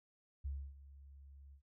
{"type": "tone with ADSR envelope", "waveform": "sine", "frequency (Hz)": 69.3, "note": "C#2", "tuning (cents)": 0, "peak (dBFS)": -37, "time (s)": [0.44, 1.62], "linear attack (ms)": 16, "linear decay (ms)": 280, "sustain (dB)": -17, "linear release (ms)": 89, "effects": []}